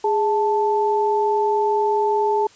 sine tone pair together, 414.2 / 877.7 Hz, G#4 / A5, -5 / -5 cents, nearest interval octave + minor second, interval 1300 cents, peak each -19 dBFS, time 0.04-2.47 s, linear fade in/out 5 ms, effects white hiss -50 dBFS RMS until 2.55 s + resampled to 16000 Hz

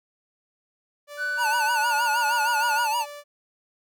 sawtooth tone with tremolo, 583 Hz, D5, 13 cents flat, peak -33 dBFS, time 1.07-3.24 s, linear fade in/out 50 ms, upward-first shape triangle, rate 2.6 Hz, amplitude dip 25%
triangle tone with pitch glide, 1495 to 1444.9 Hz, F#6 to F#6, +17 to -42 cents, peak -23 dBFS, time 1.17-2.88 s, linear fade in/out 50 ms, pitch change -59 cents, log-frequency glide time 1.73-1.89 s
square tone with vibrato, 909 Hz, A#5, 44 cents flat, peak -23 dBFS, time 1.37-3.06 s, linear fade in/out 50 ms, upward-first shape sine, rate 6.4 Hz, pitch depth 110 cents each way
effects none

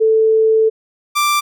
sine / sawtooth tone pair in turn, 441.3 / 1178.1 Hz, A4 / D6, +5 / +5 cents, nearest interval octave + perfect fourth, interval 1700 cents, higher second, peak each -9 dBFS, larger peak neither, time 0-0.7 / 1.15-1.41 s, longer first, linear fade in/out 20 ms, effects none

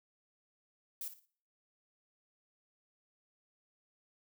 violet noise with echo, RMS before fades -41 dBFS, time 1.01-1.08 s, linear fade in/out 2 ms, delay 58 ms, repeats 3, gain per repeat -11 dB, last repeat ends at 1.254 s, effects noise-tail reverb RT60 0.5 s tail -21 dB re dry

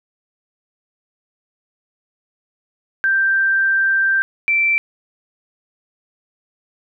sine tone pair in turn, 1571 / 2340 Hz, G6 / D7, +3 / -7 cents, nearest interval perfect fifth, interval 690 cents, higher second, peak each -13 dBFS, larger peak neither, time 3.04-4.22 / 4.48-4.78 s, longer first, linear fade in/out 0 ms, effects none

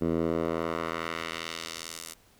10% pulse tone with band-pass filter sweep, 82.41 Hz, E2, in tune, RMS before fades -32 dBFS, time 0.01-2.14 s, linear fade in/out 10 ms, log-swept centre 280 to 10000 Hz, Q 0.9, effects pink hiss -61 dBFS RMS until 2.39 s

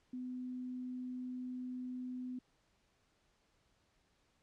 sine tone, 252 Hz, B3, 35 cents sharp, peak -40 dBFS, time 0.13-2.39 s, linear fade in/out 5 ms, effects pink hiss -75 dBFS RMS until 4.42 s + low-pass 7000 Hz 12 dB/octave

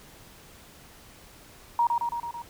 sine tone with echo, 944 Hz, A#5, 22 cents sharp, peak -19 dBFS, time 1.79-1.87 s, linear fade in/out 2 ms, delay 110 ms, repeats 5, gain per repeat -3 dB, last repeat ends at 2.42 s, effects pink hiss -51 dBFS RMS until 2.49 s

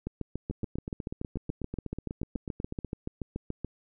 two click trains, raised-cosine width 3 ms, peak -20 / -22 dBFS, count 26 / 20, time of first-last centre 0.07-3.647 / 0.51-2.847 s, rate 6.99 / 8.13 Hz, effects none

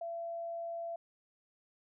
sine tone, 675 Hz, E5, 41 cents sharp, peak -37 dBFS, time 0.01-0.96 s, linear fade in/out 5 ms, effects none

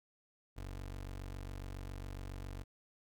25% pulse tone, 47.27 Hz, F#1, 38 cents sharp, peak -39 dBFS, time 0.56-2.64 s, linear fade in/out 20 ms, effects none

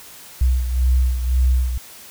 sine beating tone pair, 62.9 / 64.8 Hz, B1 / C2, +32 / -16 cents, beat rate 1.9 Hz, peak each -15 / -22 dBFS, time 0.41-1.78 s, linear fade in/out 5 ms, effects white hiss -41 dBFS RMS until 2.1 s

